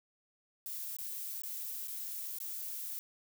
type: noise with dropouts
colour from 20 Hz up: violet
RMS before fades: -41 dBFS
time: 0.66-2.99 s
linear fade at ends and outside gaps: 0 ms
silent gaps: 0.966-0.986 / 1.419-1.435 / 1.874-1.881 / 2.386-2.402 s
effects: none